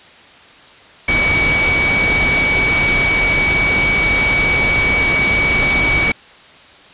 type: tone in noise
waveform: sine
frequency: 2267 Hz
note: C#7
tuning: 38 cents sharp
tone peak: -13 dBFS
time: 1.08-6.12 s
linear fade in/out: 5 ms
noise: pink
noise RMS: -19 dBFS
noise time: 1.08-6.12 s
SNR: +3 dB
effects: white hiss -42 dBFS RMS until 6.93 s + resampled to 8000 Hz